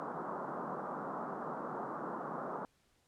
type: band-pass noise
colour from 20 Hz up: white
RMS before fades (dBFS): -41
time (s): 0-2.65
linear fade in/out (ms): 0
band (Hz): 150 to 1300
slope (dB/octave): 48
effects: pink hiss -73 dBFS RMS until 3.07 s + low-pass 11000 Hz 12 dB/octave